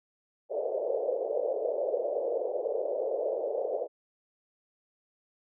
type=band-pass noise; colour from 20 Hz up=pink; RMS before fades=-31 dBFS; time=0.49-3.88 s; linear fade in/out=50 ms; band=450 to 610 Hz; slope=48 dB/octave; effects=none